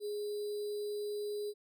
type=tone with sample-and-hold; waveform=sine; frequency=415.3 Hz; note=G#4; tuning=in tune; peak=-35 dBFS; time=0-1.54 s; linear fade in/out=50 ms; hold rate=4410 Hz; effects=none